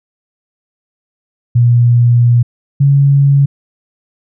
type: tone pair in turn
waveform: sine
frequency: 120 / 139.94 Hz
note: B2 / C#3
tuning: -49 / +17 cents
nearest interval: minor third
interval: 266 cents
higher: second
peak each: -5 dBFS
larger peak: neither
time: 1.55-2.43 / 2.8-3.46 s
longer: first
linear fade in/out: 10 ms
effects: none